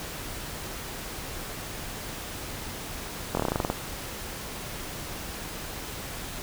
slowing click train, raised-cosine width 1 ms, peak -11 dBFS, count 11, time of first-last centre 3.35-3.701 s, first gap 22 ms, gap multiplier 1.1, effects pink hiss -37 dBFS RMS until 6.42 s

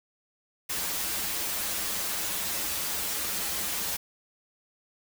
white noise with comb filter, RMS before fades -31 dBFS, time 0.69-3.97 s, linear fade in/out 10 ms, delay 7.9 ms, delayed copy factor -0.85, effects none

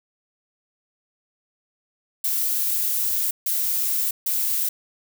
violet noise bursts at uneven times, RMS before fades -23 dBFS, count 3, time 2.24-3.31 / 3.46-4.11 / 4.26-4.69 s, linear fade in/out 5 ms, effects none

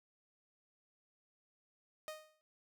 sawtooth tone with exponential decay, 620 Hz, D#5, 6 cents flat, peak -37 dBFS, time 2.08-2.41 s, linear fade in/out 0 ms, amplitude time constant 70 ms, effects none

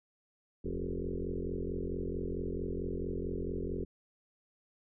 sine tone with frequency modulation, 216.1 Hz, A3, 31 cents flat, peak -33 dBFS, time 0.64-3.85 s, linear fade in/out 10 ms, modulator 44.5 Hz, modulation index 5.1, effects none

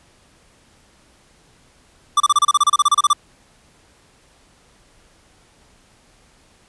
square tone bursts, 1174.7 Hz, D6, in tune, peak -11 dBFS, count 16, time 2.17-3.132 s, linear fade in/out 5 ms, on 32 ms, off 30 ms, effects pink hiss -54 dBFS RMS until 6.68 s + resampled to 24000 Hz

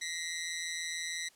15% pulse ring-modulated tone, 1975.5 Hz, B6, in tune, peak -26 dBFS, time 0.01-1.29 s, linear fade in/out 10 ms, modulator 83.1 Hz, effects white hiss -63 dBFS RMS until 1.35 s + low-pass 10000 Hz 12 dB/octave

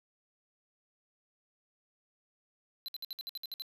square tone bursts, 4047 Hz, B7, 42 cents sharp, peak -38 dBFS, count 10, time 2.86-3.621 s, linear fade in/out 0 ms, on 23 ms, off 59 ms, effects none

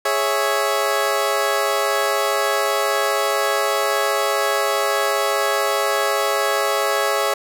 20% pulse chord, C# minor, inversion second, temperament equal, 415.3 / 554.4 / 659.3 Hz, G#4 / C#5 / E5, 0 / 0 / 0 cents, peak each -18 / -16 / -18 dBFS, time 0.05-7.34 s, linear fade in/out 5 ms, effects none

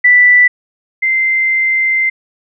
sine tone pair in turn, 1975.5 / 2081 Hz, B6 / C7, 0 / -10 cents, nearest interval minor second, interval 90 cents, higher second, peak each -4 / -10 dBFS, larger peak first, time 0.04-0.48 / 1.02-2.1 s, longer second, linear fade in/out 10 ms, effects none

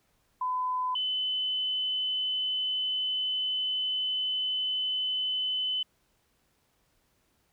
sine tone pair in turn, 1009 / 3024 Hz, B5 / F#7, +37 / +37 cents, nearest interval octave + perfect fifth, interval 1900 cents, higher second, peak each -27 dBFS, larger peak neither, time 0.41-0.95 / 0.95-5.83 s, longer second, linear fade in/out 5 ms, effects pink hiss -71 dBFS RMS until 7.52 s

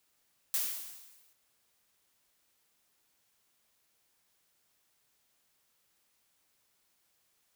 blue noise with exponential decay, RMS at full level -29 dBFS, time 0.54-1.33 s, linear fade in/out 0 ms, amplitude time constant 170 ms, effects white hiss -74 dBFS RMS until 7.55 s

